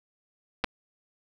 clicks, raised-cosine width 0.3 ms, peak -10 dBFS, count 2, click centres 0.64 / 0.644 s, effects none

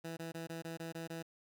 15% pulse tone bursts, 164.81 Hz, E3, in tune, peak -35 dBFS, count 8, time 0.04-1.227 s, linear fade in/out 10 ms, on 130 ms, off 21 ms, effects none

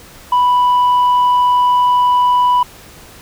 sine tone, 987.8 Hz, B5, in tune, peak -6 dBFS, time 0.32-2.63 s, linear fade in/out 5 ms, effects tanh soft clip ceiling -8 dBFS + pink hiss -39 dBFS RMS until 3.21 s

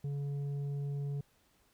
triangle tone with tanh clipping, 141.9 Hz, C#3, 41 cents sharp, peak -35 dBFS, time 0.04-1.21 s, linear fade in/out 5 ms, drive 10 dB, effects pink hiss -70 dBFS RMS until 1.73 s

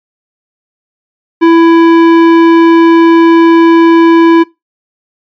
sine tone with tanh clipping, 332.2 Hz, E4, 13 cents sharp, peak -3 dBFS, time 1.41-4.44 s, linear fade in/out 20 ms, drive 15 dB, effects noise-tail reverb RT60 0.2 s tail -21 dB re dry + MP3 64 kbps

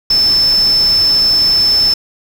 sine tone in noise, 5274 Hz, E8, in tune, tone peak -8 dBFS, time 0.1-1.94 s, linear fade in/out 5 ms, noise pink, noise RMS -26 dBFS, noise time 0.1-1.94 s, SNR +15 dB, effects none

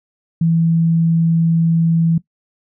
sine tone, 165.2 Hz, E3, 4 cents sharp, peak -11 dBFS, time 0.41-2.18 s, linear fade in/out 5 ms, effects noise-tail reverb RT60 0.1 s tail -18 dB re dry

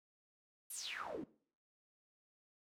pink noise with band-pass filter sweep, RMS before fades -45 dBFS, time 0.7-1.24 s, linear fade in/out 5 ms, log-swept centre 12000 to 250 Hz, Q 7.3, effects noise-tail reverb RT60 0.5 s tail -19 dB re dry

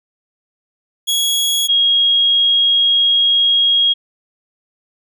sawtooth / sine tone pair in turn, 3334 / 3279 Hz, G#7 / G#7, +6 / -23 cents, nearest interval unison, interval 29 cents, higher first, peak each -11 / -10 dBFS, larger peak second, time 1.07-1.68 / 1.68-3.94 s, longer second, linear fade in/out 20 ms, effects none

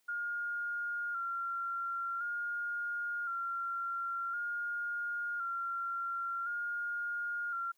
sine tone with vibrato, 1396.9 Hz, F6, in tune, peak -34 dBFS, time 0.08-7.72 s, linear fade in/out 10 ms, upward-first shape square, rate 0.47 Hz, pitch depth 28 cents each way, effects white hiss -75 dBFS RMS until 7.77 s + high-pass 200 Hz 12 dB/octave

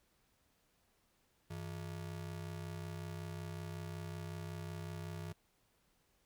square ring-modulated tone, 129.5 Hz, C3, 17 cents flat, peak -40 dBFS, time 1.5-5.33 s, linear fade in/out 10 ms, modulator 32.7 Hz, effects pink hiss -75 dBFS RMS until 6.25 s

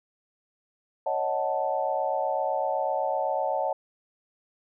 sine chord, D# half-diminished seventh, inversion third, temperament equal, 554.4 / 622.3 / 740 / 880 Hz, C#5 / D#5 / F#5 / A5, 0 / 0 / 0 / 0 cents, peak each -30 dBFS, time 1.06-3.73 s, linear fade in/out 5 ms, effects none

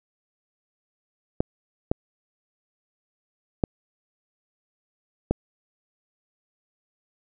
clicks, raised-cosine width 2 ms, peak -7 dBFS, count 4, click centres 1.405 / 1.915 / 3.638 / 5.31 s, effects none

